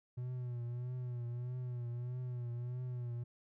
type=tone with vibrato; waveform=triangle; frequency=122.7 Hz; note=B2; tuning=11 cents flat; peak=-36 dBFS; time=0.17-3.24 s; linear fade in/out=10 ms; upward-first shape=triangle; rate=1.6 Hz; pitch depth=60 cents each way; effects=none